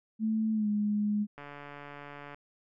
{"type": "tone with pitch glide", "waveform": "sine", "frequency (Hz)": [219.5, 208.4], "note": ["A3", "G#3"], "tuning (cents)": [-4, 6], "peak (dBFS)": -26, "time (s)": [0.19, 1.27], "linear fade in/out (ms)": 50, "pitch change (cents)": -90, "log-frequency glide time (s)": [0.53, 0.68]}
{"type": "click train", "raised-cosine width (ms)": 0.5, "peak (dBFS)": -30, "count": 140, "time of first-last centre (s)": [1.38, 2.345], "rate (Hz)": 144}
{"effects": []}